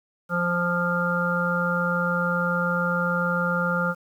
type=harmonic tone; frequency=174.61 Hz; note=F3; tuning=in tune; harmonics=1 / 3 / 5 / 7 / 8; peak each=-26 / -28 / -35 / -30 / -25 dBFS; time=0.29-3.95 s; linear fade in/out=50 ms; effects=9-bit